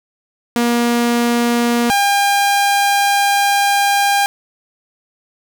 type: tone pair in turn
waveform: sawtooth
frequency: 237.7 / 803.5 Hz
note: A#3 / G5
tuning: +34 / +43 cents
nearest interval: octave + major sixth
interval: 2109 cents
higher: second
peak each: -9 / -8 dBFS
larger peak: second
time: 0.56-1.9 / 1.9-4.26 s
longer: second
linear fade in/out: 0 ms
effects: none